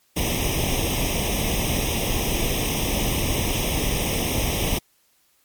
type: noise with comb filter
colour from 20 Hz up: pink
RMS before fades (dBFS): -23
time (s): 0.16-4.79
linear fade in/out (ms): 10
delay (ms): 0.34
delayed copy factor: +0.9
effects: white hiss -63 dBFS RMS until 5.44 s + MP3 96 kbps